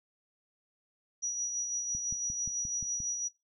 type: tone with tremolo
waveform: sine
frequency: 5820 Hz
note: F#8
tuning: 29 cents flat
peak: -29 dBFS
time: 1.22-3.29 s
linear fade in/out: 20 ms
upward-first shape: sine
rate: 6 Hz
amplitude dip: 40%
type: click train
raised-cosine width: 5 ms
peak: -32 dBFS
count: 7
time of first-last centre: 1.95-3.003 s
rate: 5.7 Hz
effects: noise-tail reverb RT60 0.2 s tail -19 dB re dry